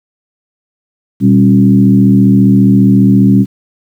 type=tone with frequency modulation; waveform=sine; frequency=196 Hz; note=G3; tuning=in tune; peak=-3 dBFS; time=1.2-3.46 s; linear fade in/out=50 ms; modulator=74.8 Hz; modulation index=1.1; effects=high-pass 80 Hz 12 dB/octave + 7-bit